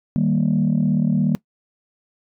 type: chord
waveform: sine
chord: Eb major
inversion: none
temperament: equal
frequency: 155.56 / 196 / 233.1 Hz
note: Eb3 / G3 / Bb3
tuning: 0 / 0 / 0 cents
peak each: -19 dBFS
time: 0.16-1.35 s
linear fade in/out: 0 ms
effects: noise-tail reverb RT60 0.1 s tail -22 dB re dry + tanh soft clip ceiling -10 dBFS